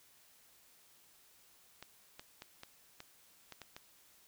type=clicks; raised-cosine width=0.2 ms; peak=-30 dBFS; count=8; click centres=1.826 / 2.195 / 2.421 / 2.634 / 3.004 / 3.523 / 3.617 / 3.765 s; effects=white hiss -65 dBFS RMS until 4.27 s